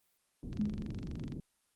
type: low-pass noise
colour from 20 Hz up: white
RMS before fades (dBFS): -41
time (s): 0.43-1.4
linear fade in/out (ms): 2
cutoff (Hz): 260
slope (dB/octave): 24
type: click train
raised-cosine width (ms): 0.2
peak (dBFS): -34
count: 20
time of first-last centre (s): 0.53-1.322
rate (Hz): 24
type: tone with exponential decay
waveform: sine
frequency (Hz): 210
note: G#3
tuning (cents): +19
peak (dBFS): -28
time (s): 0.59-1.24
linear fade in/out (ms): 5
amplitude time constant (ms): 140
effects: white hiss -75 dBFS RMS until 1.75 s + Opus 24 kbps